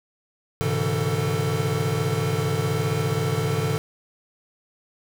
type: tone cluster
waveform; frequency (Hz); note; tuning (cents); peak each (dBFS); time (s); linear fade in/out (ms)
square; 103.3 / 127.5 / 142.6 / 161.7 / 445; G#2 / C3 / C#3 / E3 / A4; -9 / -44 / +49 / -33 / +20; -29; 0.61-3.78; 0
effects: none

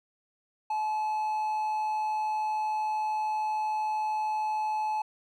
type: tone with amplitude modulation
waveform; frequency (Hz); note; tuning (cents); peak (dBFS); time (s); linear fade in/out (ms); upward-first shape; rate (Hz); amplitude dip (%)
triangle; 860; A5; -40; -24; 0.7-5.02; 5; sine; 153; 25
effects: none

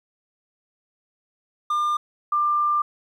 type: tone pair in turn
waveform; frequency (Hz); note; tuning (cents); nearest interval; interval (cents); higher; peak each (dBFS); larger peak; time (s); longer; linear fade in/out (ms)
triangle / sine; 1200 / 1191; D6 / D6; +37 / +24; unison; 13; first; -18; neither; 1.7-1.97 / 2.32-2.82; second; 5
effects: 10-bit

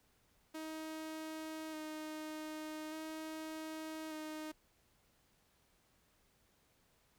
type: tone with vibrato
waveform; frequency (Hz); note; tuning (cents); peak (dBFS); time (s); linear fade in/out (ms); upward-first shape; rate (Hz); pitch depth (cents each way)
sawtooth; 312.6; D#4; +8; -39; 0.54-4.52; 10; square; 0.42; 15
effects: pink hiss -73 dBFS RMS until 7.18 s

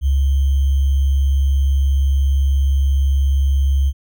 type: tone with sample-and-hold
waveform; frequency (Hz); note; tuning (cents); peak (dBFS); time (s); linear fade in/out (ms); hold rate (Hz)
sine; 68.5; C#2; -20; -12; 0.01-3.93; 50; 3150
effects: none

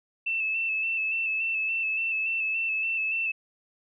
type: tone with vibrato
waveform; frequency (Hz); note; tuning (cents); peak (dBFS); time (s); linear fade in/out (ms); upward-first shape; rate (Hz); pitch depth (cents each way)
sine; 2642; E7; +3; -25; 0.26-3.32; 10; square; 3.5; 25
effects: none

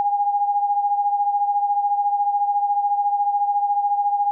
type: beating tone pair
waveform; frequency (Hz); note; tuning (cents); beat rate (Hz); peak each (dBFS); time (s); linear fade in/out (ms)
sine; 814 / 828; G#5 / G#5; -35 / -5; 14; -18 / -25; 0-4.31; 0
effects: none

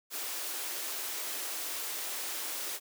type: high-pass noise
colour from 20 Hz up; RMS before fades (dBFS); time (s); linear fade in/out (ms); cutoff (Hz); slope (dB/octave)
white; -37; 0.1-2.8; 50; 280; 48
effects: none

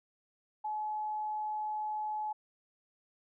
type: tone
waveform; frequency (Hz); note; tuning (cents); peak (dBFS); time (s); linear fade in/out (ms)
sine; 853; G#5; +46; -33; 0.64-2.33; 10
effects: none

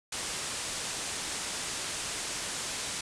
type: low-pass noise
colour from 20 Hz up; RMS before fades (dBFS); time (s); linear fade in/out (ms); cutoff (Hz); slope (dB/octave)
white; -36; 0.12-3.01; 5; 9500; 48
effects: none

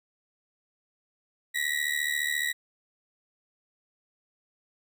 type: ring-modulated tone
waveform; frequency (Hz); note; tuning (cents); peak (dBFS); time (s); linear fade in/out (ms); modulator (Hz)
35% pulse; 1926; B6; -44; -22; 1.54-2.53; 20; 37.2
effects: none

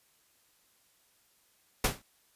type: noise with exponential decay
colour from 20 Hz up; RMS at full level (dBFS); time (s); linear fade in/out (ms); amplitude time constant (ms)
pink; -22; 1.84-2.02; 5; 38
effects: white hiss -68 dBFS RMS until 2.35 s + resampled to 32000 Hz

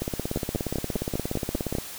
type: two click trains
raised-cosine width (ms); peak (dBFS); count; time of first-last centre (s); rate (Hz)
2; -14 / -13; 31 / 8; 0.02-1.785 / 0.36-1.752; 17 / 5.03
effects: white hiss -39 dBFS RMS until 1.98 s

